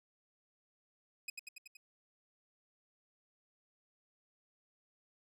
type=tone with echo; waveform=sawtooth; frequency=2519 Hz; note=D#7; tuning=21 cents sharp; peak=-35 dBFS; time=1.28-1.3 s; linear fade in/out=5 ms; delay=94 ms; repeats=5; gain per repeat=-3 dB; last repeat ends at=1.77 s; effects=resampled to 32000 Hz